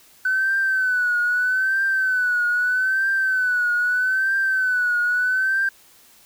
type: tone with vibrato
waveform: triangle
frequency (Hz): 1509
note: F#6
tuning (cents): +34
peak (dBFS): -14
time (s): 0.25-5.69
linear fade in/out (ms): 5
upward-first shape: triangle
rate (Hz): 0.79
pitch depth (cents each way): 84
effects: tanh soft clip ceiling -15 dBFS + white hiss -52 dBFS RMS until 6.25 s